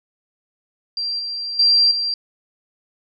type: tone with level steps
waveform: sine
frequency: 4728 Hz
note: D8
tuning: 11 cents sharp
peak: -21 / -24 / -11 / -19 dBFS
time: 0.97-2.14 s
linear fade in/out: 2 ms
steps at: 1.19 / 1.59 / 1.91 s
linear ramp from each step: 5 ms
effects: none